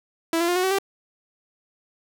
sawtooth tone with pitch steps, 330 / 341.6 / 353.7 / 366.2 / 379.1 / 392.4 Hz, E4 / F4 / F4 / F#4 / F#4 / G4, +2 / -38 / +22 / -18 / +42 / +2 cents, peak -16 dBFS, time 0.33-0.786 s, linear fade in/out 2 ms, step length 76 ms, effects none

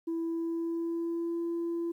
sine tone with pitch glide, 330.8 to 338.3 Hz, E4 to E4, +6 to +45 cents, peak -28 dBFS, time 0.07-1.92 s, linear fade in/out 10 ms, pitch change +39 cents, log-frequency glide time 0.23-1.42 s, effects tanh soft clip ceiling -28 dBFS + 11-bit

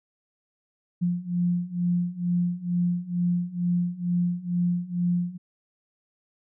sine beating tone pair, 174.61 / 176.81 Hz, F3 / F3, 0 / +22 cents, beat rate 2.2 Hz, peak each -27 / -25 dBFS, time 1.01-5.38 s, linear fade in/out 20 ms, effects none

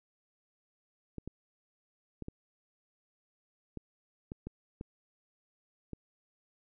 clicks, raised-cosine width 3 ms, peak -27 dBFS, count 9, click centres 1.183 / 1.276 / 2.223 / 2.284 / 3.773 / 4.319 / 4.47 / 4.811 / 5.933 s, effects none

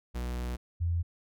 45% pulse / sine tone pair in turn, 61 / 85.33 Hz, B1 / F2, -21 / -40 cents, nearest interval tritone, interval 581 cents, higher second, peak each -32 / -26 dBFS, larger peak second, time 0.14-0.57 / 0.8-1.03 s, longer first, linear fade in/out 20 ms, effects none

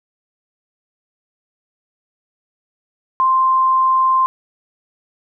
sine tone, 1046.5 Hz, C6, in tune, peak -11 dBFS, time 3.2-4.26 s, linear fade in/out 0 ms, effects none

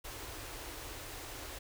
pink band-stop noise, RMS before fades -45 dBFS, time 0.04-1.59 s, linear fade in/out 10 ms, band 130 to 260 Hz, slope 96 dB/octave, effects none

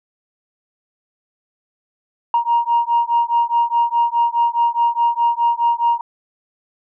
sine beating tone pair, 938 / 942.8 Hz, A#5 / A#5, +11 / +19 cents, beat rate 4.8 Hz, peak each -16 dBFS, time 2.34-6.01 s, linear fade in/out 2 ms, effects tanh soft clip ceiling -8 dBFS

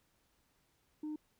sine tone, 304.8 Hz, D#4, 36 cents flat, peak -36 dBFS, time 1.03-1.16 s, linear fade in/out 5 ms, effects tanh soft clip ceiling -36 dBFS + pink hiss -75 dBFS RMS until 1.39 s

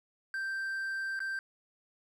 triangle tone with dropouts, 1568 Hz, G6, in tune, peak -31 dBFS, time 0.34-1.39 s, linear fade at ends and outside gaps 1 ms, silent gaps 1.192-1.203 s, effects none

